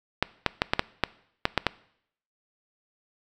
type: clicks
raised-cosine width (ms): 0.3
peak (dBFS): -4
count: 9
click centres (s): 0.226 / 0.463 / 0.619 / 0.735 / 0.794 / 1.037 / 1.454 / 1.577 / 1.667
effects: noise-tail reverb RT60 0.7 s tail -21 dB re dry